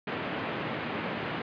pink band-pass noise, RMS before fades -34 dBFS, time 0.07-1.42 s, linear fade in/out 5 ms, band 130 to 2900 Hz, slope 24 dB/octave, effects resampled to 11025 Hz

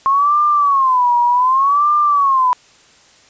sine tone with vibrato, 1070 Hz, C6, 38 cents sharp, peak -10 dBFS, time 0.06-2.53 s, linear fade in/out 0 ms, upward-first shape sine, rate 0.66 Hz, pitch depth 190 cents each way, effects white hiss -48 dBFS RMS until 3.29 s + resampled to 16000 Hz

